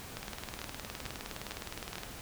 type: two click trains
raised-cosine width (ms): 0.2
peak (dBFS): -21 / -22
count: 5 / 36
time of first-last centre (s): 0.17-1.956 / 0.23-2.034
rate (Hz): 2.24 / 19.4
effects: pink hiss -46 dBFS RMS until 2.21 s